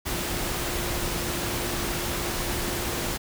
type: tone in noise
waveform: sine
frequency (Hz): 349.2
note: F4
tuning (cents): 0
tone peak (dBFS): -36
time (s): 0.1-3.13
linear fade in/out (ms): 20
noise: pink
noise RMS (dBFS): -29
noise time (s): 0.05-3.18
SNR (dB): -10
effects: none